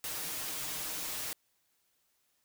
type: noise with comb filter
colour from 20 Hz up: white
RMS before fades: -38 dBFS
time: 0.04-1.33 s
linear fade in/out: 0 ms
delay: 6.5 ms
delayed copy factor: +0.65
effects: white hiss -75 dBFS RMS until 2.44 s